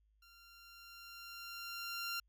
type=tone with level ramp; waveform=15% pulse; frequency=1384 Hz; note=F6; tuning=16 cents flat; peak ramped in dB=-55 to -31 dBFS; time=0.22-2.2 s; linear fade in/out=5 ms; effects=added 52 Hz sine -70 dBFS peak until 2.28 s